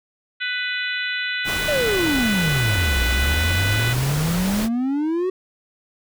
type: harmonic tone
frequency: 496.5 Hz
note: B4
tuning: 9 cents sharp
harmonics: 3 / 4 / 5 / 6 / 7 / 8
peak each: -26 / -28 / -30 / -32 / -33 / -34 dBFS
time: 0.4-3.94 s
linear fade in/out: 20 ms
type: noise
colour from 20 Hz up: pink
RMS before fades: -27 dBFS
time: 1.44-4.69 s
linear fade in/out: 50 ms
type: exponential two-way sweep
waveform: triangle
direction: down then up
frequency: 622.3 to 58.9 to 379.7 Hz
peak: -17 dBFS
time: 1.68-5.3 s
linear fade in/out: 5 ms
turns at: 3.04 s
effects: none